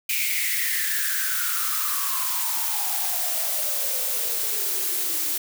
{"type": "noise with high-pass filter sweep", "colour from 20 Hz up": "blue", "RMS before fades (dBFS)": -25, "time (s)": [0.09, 5.38], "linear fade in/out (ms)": 5, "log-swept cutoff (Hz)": [2400, 300], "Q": 9.4, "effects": []}